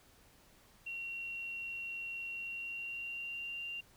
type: tone with pitch glide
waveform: sine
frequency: 2742 to 2779 Hz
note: F7 to F7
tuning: -32 to -9 cents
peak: -39 dBFS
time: 0.86-3.81 s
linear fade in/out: 10 ms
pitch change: +23 cents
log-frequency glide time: 2.29-3.65 s
effects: pink hiss -64 dBFS RMS until 3.96 s